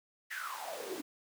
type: noise with high-pass filter sweep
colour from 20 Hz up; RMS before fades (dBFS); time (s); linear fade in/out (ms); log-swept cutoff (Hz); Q
pink; -41; 0.3-1.02; 20; 1900 to 280; 7.9
effects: none